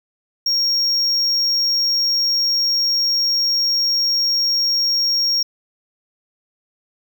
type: tone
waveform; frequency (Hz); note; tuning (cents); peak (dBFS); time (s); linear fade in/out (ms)
triangle; 5570; F8; -5; -14; 0.46-5.43; 5
effects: none